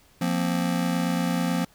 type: chord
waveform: square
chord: F suspended fourth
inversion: none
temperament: just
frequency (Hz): 174.61 / 232.8 / 261.9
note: F3 / Bb3 / C4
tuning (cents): 0 / -2 / +2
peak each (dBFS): -26 / -30 / -29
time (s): 0.21-1.65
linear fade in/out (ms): 5
effects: pink hiss -58 dBFS RMS until 1.74 s